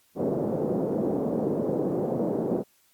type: band-pass noise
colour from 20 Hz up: white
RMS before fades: -27 dBFS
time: 0.15-2.64 s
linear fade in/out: 50 ms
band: 150 to 520 Hz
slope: 24 dB/octave
effects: white hiss -64 dBFS RMS until 2.93 s + Opus 48 kbps